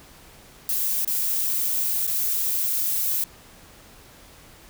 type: noise with dropouts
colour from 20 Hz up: violet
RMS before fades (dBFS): -24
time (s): 0.69-3.24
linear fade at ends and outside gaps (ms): 1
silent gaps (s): 1.048-1.075 / 2.067-2.076
effects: pink hiss -49 dBFS RMS until 4.69 s